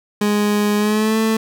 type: tone with pitch glide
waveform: 30% pulse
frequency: 207.7 to 221.3 Hz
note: G#3 to A3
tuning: 0 to +10 cents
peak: -12 dBFS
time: 0.21-1.37 s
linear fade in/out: 5 ms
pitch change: +110 cents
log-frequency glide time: 0.77-1.18 s
effects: none